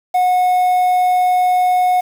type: tone with quantisation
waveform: triangle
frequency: 729 Hz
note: F#5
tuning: 26 cents flat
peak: -9 dBFS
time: 0.14-2.01 s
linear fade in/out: 10 ms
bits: 6
effects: none